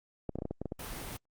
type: clicks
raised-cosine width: 2 ms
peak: -22 dBFS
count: 9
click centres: 0.293 / 0.356 / 0.387 / 0.421 / 0.454 / 0.51 / 0.616 / 0.657 / 0.721 s
type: noise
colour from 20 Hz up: pink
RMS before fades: -41 dBFS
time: 0.79-1.17 s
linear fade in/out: 5 ms
effects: Opus 32 kbps